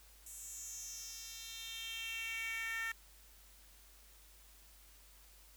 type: tone with high-pass filter sweep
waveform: 10% pulse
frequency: 453.2 Hz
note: A#4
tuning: 49 cents flat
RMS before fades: -44 dBFS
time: 0.26-2.92 s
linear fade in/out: 5 ms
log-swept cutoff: 8700 to 1700 Hz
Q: 3.9
effects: added 50 Hz sine -62 dBFS peak until 5.56 s + white hiss -63 dBFS RMS until 5.56 s